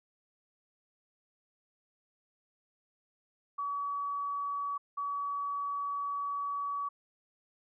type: tone bursts at uneven times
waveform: sine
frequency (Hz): 1137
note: C#6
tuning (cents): +44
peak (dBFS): -32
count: 2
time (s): 3.58-4.78 / 4.97-6.89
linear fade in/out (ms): 10
effects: none